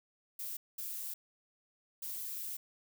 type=noise bursts at uneven times; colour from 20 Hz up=violet; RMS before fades=-41 dBFS; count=3; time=0.39-0.57 / 0.78-1.14 / 2.02-2.57 s; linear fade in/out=5 ms; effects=none